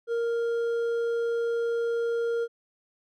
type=tone with hard clipping; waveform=triangle; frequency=466.2 Hz; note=A#4; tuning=in tune; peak=-26 dBFS; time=0.07-2.48 s; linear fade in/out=50 ms; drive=8 dB; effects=none